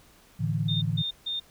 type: chord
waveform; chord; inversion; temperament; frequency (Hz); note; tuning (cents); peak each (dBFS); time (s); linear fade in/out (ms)
sine; A suspended fourth; none; equal; 110 / 146.83 / 164.81; A2 / D3 / E3; 0 / 0 / 0; -29; 0.39-1.03; 20
type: tone bursts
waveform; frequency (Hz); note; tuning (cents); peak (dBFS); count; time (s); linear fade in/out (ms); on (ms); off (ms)
sine; 3639; A#7; -42; -28; 3; 0.68-1.4; 10; 140; 150
effects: pink hiss -57 dBFS RMS until 1.5 s